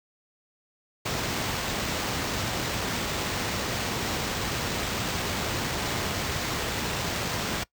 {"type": "noise with sample-and-hold", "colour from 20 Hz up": "pink", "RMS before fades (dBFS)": -29, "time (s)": [1.05, 7.64], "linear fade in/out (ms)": 10, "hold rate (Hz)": 11025, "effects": ["noise-tail reverb RT60 0.1 s tail -22 dB re dry", "high-pass 60 Hz 12 dB/octave"]}